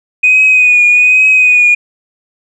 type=tone with vibrato; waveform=sine; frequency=2489 Hz; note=D#7; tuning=in tune; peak=-3 dBFS; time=0.23-1.75 s; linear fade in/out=10 ms; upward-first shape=triangle; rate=1.2 Hz; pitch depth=40 cents each way; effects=tanh soft clip ceiling 0 dBFS